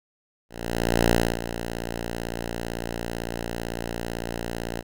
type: tone with ADSR envelope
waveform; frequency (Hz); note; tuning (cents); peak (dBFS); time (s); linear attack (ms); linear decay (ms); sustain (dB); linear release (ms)
5% pulse; 57.9; A#1; -11; -6; 0.49-4.83; 620; 280; -12; 34
effects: none